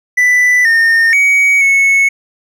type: tone with pitch steps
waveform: triangle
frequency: 1985 / 1827 / 2250 / 2201 Hz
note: B6 / A#6 / C#7 / C#7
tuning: +8 / -35 / +25 / -13 cents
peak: -5 dBFS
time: 0.17-2.09 s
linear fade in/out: 10 ms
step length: 480 ms
effects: none